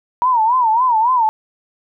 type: tone with vibrato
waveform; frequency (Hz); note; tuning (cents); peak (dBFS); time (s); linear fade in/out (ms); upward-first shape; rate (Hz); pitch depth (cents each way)
sine; 946; A#5; +25; -11; 0.22-1.29; 0; sine; 3.6; 150
effects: none